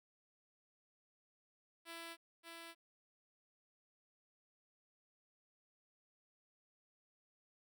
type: tone with echo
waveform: 5% pulse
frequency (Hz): 333.5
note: E4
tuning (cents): +20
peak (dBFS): -36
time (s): 1.85-2.17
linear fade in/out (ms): 50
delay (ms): 580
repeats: 1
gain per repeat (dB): -3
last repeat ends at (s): 2.75
effects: none